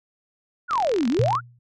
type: exponential two-way sweep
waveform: sine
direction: down then up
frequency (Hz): 1518 to 220 to 1518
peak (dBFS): -19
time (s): 0.68-1.41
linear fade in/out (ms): 50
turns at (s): 1.08
type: click train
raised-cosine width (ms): 0.2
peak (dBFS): -15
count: 29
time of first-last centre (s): 0.71-1.352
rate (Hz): 43.6
type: tone with exponential decay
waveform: sine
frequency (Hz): 120.6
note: B2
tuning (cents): -41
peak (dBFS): -16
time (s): 1.19-1.59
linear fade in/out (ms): 5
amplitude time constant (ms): 85
effects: none